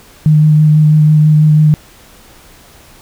sine tone with vibrato, 153 Hz, D#3, 29 cents flat, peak -4 dBFS, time 0.26-1.74 s, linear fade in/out 0 ms, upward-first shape sine, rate 6.1 Hz, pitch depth 14 cents each way, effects pink hiss -41 dBFS RMS until 3.01 s

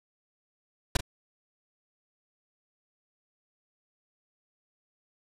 pink noise with echo, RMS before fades -22 dBFS, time 0.95-0.97 s, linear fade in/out 5 ms, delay 38 ms, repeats 1, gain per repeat -12 dB, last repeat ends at 1.008 s, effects low-pass 9000 Hz 12 dB/octave

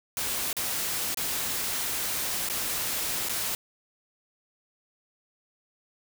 white noise with dropouts, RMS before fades -30 dBFS, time 0.17-3.55 s, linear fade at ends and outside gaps 1 ms, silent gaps 0.529-0.567 / 1.145-1.172 / 2.489-2.498 / 3.287-3.294 s, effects none

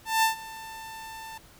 sawtooth tone with ADSR envelope, 890 Hz, A5, 20 cents sharp, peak -15 dBFS, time 0.05-1.38 s, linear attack 180 ms, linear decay 120 ms, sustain -20 dB, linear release 5 ms, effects pink hiss -54 dBFS RMS until 1.59 s

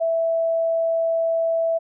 sine tone, 659.3 Hz, E5, in tune, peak -18 dBFS, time 0-1.79 s, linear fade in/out 20 ms, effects none

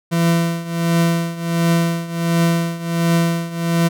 40% pulse tone with tremolo, 168.2 Hz, E3, 35 cents sharp, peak -11 dBFS, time 0.11-3.89 s, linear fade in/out 20 ms, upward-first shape triangle, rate 1.4 Hz, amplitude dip 85%, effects none

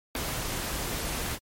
pink noise with ADSR envelope, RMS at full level -26 dBFS, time 0.15-1.39 s, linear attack 3 ms, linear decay 4 ms, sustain -6 dB, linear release 55 ms, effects MP3 64 kbps

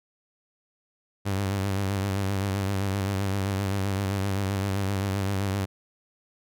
sawtooth tone with vibrato, 98 Hz, G2, in tune, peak -21 dBFS, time 1.25-5.66 s, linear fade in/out 20 ms, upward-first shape sine, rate 7.7 Hz, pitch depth 53 cents each way, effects none

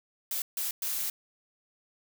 blue noise bursts at uneven times, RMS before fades -32 dBFS, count 3, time 0.31-0.42 / 0.57-0.71 / 0.82-1.1 s, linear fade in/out 2 ms, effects none

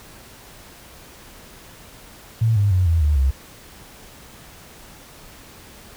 sine tone with pitch steps, 112.9 / 101.75 / 91.7 / 82.65 / 74.49 / 67.13 Hz, A2 / G#2 / F#2 / E2 / D2 / C2, +45 / -35 / -15 / +5 / +25 / +45 cents, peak -14 dBFS, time 2.41-3.31 s, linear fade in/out 10 ms, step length 150 ms, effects pink hiss -44 dBFS RMS until 5.96 s

